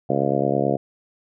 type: harmonic tone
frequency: 69.3 Hz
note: C#2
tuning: in tune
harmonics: 2 / 3 / 4 / 5 / 6 / 7 / 8 / 9 / 10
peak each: -27 / -27 / -27 / -27 / -27 / -27 / -27 / -27 / -27 dBFS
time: 0.09-0.77 s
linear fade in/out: 10 ms
effects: none